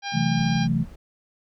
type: harmonic tone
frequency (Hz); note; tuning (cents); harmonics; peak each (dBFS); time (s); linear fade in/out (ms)
802; G5; +39; 1 / 2 / 3 / 4 / 5 / 6 / 7; -31 / -34 / -36 / -37 / -38 / -39 / -39; 0.02-0.68; 50
type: chord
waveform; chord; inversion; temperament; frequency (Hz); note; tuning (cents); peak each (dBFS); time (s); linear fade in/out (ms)
sine; F# half-diminished seventh; second; equal; 130.81 / 164.81 / 185 / 220; C3 / E3 / F#3 / A3; 0 / 0 / 0 / 0; -26 / -23 / -29 / -25; 0.12-0.86; 50
type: noise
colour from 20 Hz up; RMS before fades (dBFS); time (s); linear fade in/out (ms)
brown; -42; 0.37-0.96; 10
effects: none